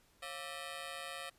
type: ring-modulated tone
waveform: 10% pulse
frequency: 622.3 Hz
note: D#5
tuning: in tune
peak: -31 dBFS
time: 0.22-1.3 s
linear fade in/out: 10 ms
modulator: 77.7 Hz
effects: pink hiss -69 dBFS RMS until 1.38 s + resampled to 32000 Hz